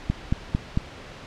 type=click train; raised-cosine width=5 ms; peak=-9 dBFS; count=4; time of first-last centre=0.1-0.774 s; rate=4.45 Hz; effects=pink hiss -41 dBFS RMS until 1.26 s + low-pass 4000 Hz 12 dB/octave